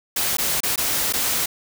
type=noise with dropouts; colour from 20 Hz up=white; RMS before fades=-22 dBFS; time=0.16-1.46 s; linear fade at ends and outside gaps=5 ms; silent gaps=0.37-0.383 / 0.605-0.633 / 0.759-0.777 / 1.126-1.135 s; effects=none